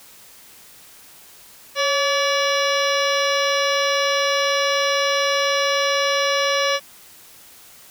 harmonic tone with a mistuned harmonic, 573 Hz, D5, 43 cents flat, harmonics 1 / 2 / 3 / 4 / 5 / 6 / 7 / 9 / 10, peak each -21 / -24 / -26 / -27 / -28 / -29 / -29 / -31 / -31 dBFS, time 1.75-6.8 s, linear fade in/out 50 ms, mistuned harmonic 1, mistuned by -57 cents, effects white hiss -46 dBFS RMS until 7.9 s

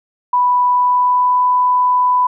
sine tone with pitch glide, 987.8 to 995.8 Hz, B5 to B5, 0 to +14 cents, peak -10 dBFS, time 0.33-2.27 s, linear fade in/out 5 ms, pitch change +14 cents, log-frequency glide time 0.65-1.43 s, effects none

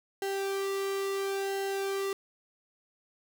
sawtooth tone with flanger, 392 Hz, G4, in tune, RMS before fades -32 dBFS, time 0.22-2.13 s, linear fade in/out 2 ms, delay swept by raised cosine 0.84 to 1.38 ms, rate 0.73 Hz, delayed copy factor -0.65, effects none

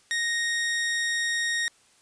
sawtooth tone, 1864.7 Hz, A#6, in tune, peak -21 dBFS, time 0.11-1.68 s, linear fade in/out 0 ms, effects white hiss -60 dBFS RMS until 2.01 s + resampled to 22050 Hz

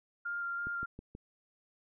sine tone with vibrato, 1396.9 Hz, F6, in tune, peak -34 dBFS, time 0.25-0.86 s, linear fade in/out 10 ms, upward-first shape square, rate 3 Hz, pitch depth 9 cents each way
click train, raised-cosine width 3 ms, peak -32 dBFS, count 4, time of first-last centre 0.67-1.151 s, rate 6.24 Hz
effects none

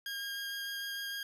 20% pulse tone with vibrato, 1620 Hz, G#6, 43 cents flat, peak -32 dBFS, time 0.06-1.23 s, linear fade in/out 2 ms, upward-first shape triangle, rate 6.6 Hz, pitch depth 9 cents each way, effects none

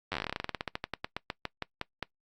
slowing click train, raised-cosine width 0.3 ms, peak -16 dBFS, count 29, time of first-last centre 0.12-2.027 s, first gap 10 ms, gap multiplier 1.12, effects noise-tail reverb RT60 0.1 s tail -22 dB re dry + Opus 48 kbps

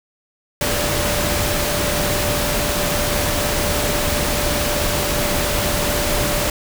sine tone in noise, 587.3 Hz, D5, in tune, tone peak -25 dBFS, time 0.61-6.5 s, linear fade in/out 2 ms, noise pink, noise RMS -20 dBFS, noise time 0.61-6.5 s, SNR -8 dB, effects none

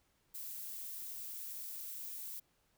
violet noise, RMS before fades -45 dBFS, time 0.34-2.4 s, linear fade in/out 10 ms, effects pink hiss -75 dBFS RMS until 2.77 s

